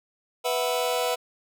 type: chord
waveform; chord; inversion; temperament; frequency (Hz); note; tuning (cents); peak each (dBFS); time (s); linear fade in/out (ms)
sawtooth; B suspended fourth; none; just; 493.9 / 658.5 / 740.8; B4 / E5 / F#5; 0 / -2 / +2; -22 / -25 / -26; 0.44-1.16; 20
effects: none